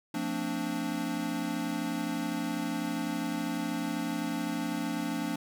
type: chord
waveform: square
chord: D minor seventh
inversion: first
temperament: equal with one note detuned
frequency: 174.61 / 225.8 / 261.6 / 293.7 Hz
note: F3 / A3 / C4 / D4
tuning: 0 / +45 / 0 / 0 cents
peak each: -39 / -37 / -38 / -35 dBFS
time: 0.14-5.36 s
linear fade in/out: 5 ms
effects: none